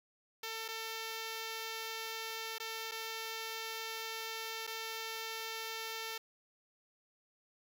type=tone with dropouts; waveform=5% pulse; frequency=447.9 Hz; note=A4; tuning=31 cents sharp; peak=-28 dBFS; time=0.43-6.18 s; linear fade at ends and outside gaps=5 ms; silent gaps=0.681-0.685 / 2.583-2.599 / 2.913-2.918 / 4.668-4.674 s; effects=none